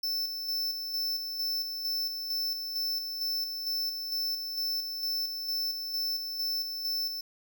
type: tone with tremolo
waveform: square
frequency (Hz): 5300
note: E8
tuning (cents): +9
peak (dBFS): -29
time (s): 0.03-7.21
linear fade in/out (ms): 5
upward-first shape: square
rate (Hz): 2.2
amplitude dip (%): 45
effects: none